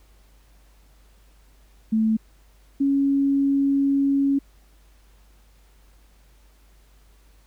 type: tone pair in turn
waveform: sine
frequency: 220 / 277.2 Hz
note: A3 / C#4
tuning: 0 / 0 cents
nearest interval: major third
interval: 400 cents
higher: second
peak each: -17 dBFS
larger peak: neither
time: 1.92-2.17 / 2.8-4.39 s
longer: second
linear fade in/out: 10 ms
effects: added 50 Hz sine -52 dBFS peak until 7.46 s + pink hiss -61 dBFS RMS until 7.46 s